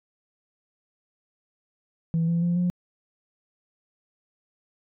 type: tone with pitch steps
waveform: sine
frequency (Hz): 164.81 / 169.05 / 173.4 / 177.87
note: E3 / E3 / F3 / F3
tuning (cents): 0 / +44 / -12 / +32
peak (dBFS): -19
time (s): 2.14-2.7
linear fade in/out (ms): 0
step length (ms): 140
effects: tanh soft clip ceiling -18 dBFS